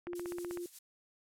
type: click train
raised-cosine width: 0.5 ms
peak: -29 dBFS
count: 9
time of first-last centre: 0.07-0.573 s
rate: 15.9 Hz
type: tone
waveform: sine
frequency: 350 Hz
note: F4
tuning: 4 cents sharp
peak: -38 dBFS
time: 0.07-0.66 s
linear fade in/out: 2 ms
type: noise with tremolo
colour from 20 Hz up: violet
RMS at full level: -44 dBFS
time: 0.15-0.79 s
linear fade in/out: 5 ms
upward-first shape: sine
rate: 8.5 Hz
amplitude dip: 65%
effects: low-pass 10000 Hz 12 dB/octave